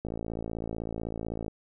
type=click train; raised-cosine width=2 ms; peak=-21 dBFS; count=81; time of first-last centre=0.05-1.481 s; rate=55.9 Hz; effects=none